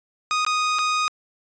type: tone with dropouts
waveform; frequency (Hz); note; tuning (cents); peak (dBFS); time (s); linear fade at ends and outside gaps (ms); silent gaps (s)
sawtooth; 1243; D#6; -2; -16; 0.31-1.08; 0; 0.449-0.465 / 0.786-0.79
effects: resampled to 16000 Hz